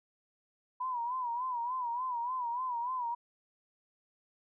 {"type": "tone with vibrato", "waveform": "sine", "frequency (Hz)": 982, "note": "B5", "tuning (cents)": -10, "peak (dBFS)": -32, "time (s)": [0.8, 3.15], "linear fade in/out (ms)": 10, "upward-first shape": "sine", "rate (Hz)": 3.4, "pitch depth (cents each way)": 93, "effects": []}